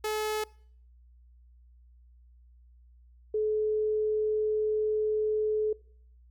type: tone pair in turn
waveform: sawtooth / sine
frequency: 429 / 429 Hz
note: A4 / A4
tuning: -44 / -44 cents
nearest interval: unison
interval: 0 cents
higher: neither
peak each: -25 dBFS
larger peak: neither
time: 0.04-0.44 / 3.34-5.73 s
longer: second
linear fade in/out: 5 ms
effects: noise-tail reverb RT60 0.6 s tail -24 dB re dry + added 60 Hz sine -54 dBFS peak until 6.3 s